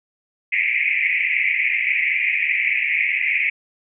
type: band-pass noise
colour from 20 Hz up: pink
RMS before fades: -20 dBFS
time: 0.52-3.5 s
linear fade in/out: 10 ms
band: 2000 to 2500 Hz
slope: 96 dB/octave
effects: none